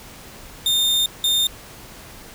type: tone bursts at uneven times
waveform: 40% pulse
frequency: 3634 Hz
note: A#7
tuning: 45 cents flat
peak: -15 dBFS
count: 2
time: 0.66-1.06 / 1.24-1.47 s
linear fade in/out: 2 ms
effects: pink hiss -41 dBFS RMS until 2.34 s